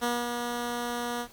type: tone with ADSR envelope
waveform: 10% pulse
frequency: 240.2 Hz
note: B3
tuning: 48 cents flat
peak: -17 dBFS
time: 0.01-1.28 s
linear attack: 27 ms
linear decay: 220 ms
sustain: -5 dB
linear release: 74 ms
effects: pink hiss -53 dBFS RMS until 1.32 s